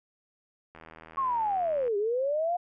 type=click train; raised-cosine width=0.5 ms; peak=-32 dBFS; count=92; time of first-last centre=0.75-1.879 s; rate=80.6 Hz
type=linear two-way sweep; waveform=sine; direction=down then up; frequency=1108.7 to 395.2 to 720 Hz; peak=-25 dBFS; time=1.17-2.57 s; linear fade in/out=10 ms; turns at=1.97 s
effects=none